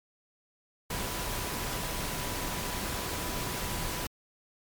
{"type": "tone in noise", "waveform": "sine", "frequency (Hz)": 987.8, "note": "B5", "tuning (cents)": 0, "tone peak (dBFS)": -44, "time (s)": [0.9, 4.07], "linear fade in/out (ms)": 5, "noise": "pink", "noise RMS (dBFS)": -34, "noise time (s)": [0.9, 4.07], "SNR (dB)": -13, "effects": ["MP3 96 kbps"]}